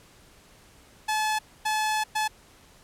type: tone bursts at uneven times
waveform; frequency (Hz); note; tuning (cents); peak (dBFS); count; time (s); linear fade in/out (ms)
sawtooth; 861; A5; -38; -20; 3; 1.08-1.39 / 1.65-2.04 / 2.15-2.28; 10
effects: pink hiss -55 dBFS RMS until 2.83 s + low-pass 12000 Hz 12 dB/octave